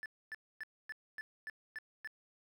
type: tone bursts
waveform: triangle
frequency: 1749 Hz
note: A6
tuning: 11 cents flat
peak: -39 dBFS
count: 8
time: 0.03-2.074 s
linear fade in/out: 0 ms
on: 28 ms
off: 260 ms
effects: none